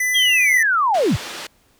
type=tone; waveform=square; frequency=2000 Hz; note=B6; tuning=21 cents sharp; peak=-18 dBFS; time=0-0.63 s; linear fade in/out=5 ms
type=linear sweep; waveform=sine; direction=down; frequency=3322 to 52.2 Hz; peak=-14 dBFS; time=0.14-1.17 s; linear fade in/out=20 ms
type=band-pass noise; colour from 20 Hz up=white; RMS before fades=-32 dBFS; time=0.94-1.47 s; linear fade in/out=5 ms; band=220 to 4300 Hz; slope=12 dB/octave
effects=pink hiss -58 dBFS RMS until 1.79 s